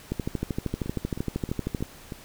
two click trains, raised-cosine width 3 ms, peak -21 / -14 dBFS, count 5 / 23, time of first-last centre 0.86-2.122 / 0.12-1.825 s, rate 3.17 / 12.9 Hz, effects pink hiss -48 dBFS RMS until 2.24 s

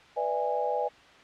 sine chord, E dominant seventh, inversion second, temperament just, 494.4 / 593.3 / 659.3 / 824.1 Hz, B4 / D5 / E5 / G#5, +2 / +18 / 0 / -14 cents, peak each -31 / -32 / -35 / -30 dBFS, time 0.16-0.89 s, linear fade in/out 20 ms, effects white hiss -53 dBFS RMS until 1.23 s + low-pass 3000 Hz 12 dB/octave

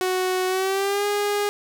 sawtooth tone with pitch glide, 370 to 410.5 Hz, F#4 to G#4, 0 to -20 cents, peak -17 dBFS, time 0.01-1.49 s, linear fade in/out 0 ms, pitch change +180 cents, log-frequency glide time 0.47-1.06 s, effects none

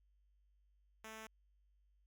5% pulse tone, 220 Hz, A3, in tune, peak -38 dBFS, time 1.04-1.27 s, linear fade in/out 5 ms, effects added 50 Hz sine -70 dBFS peak until 2.06 s

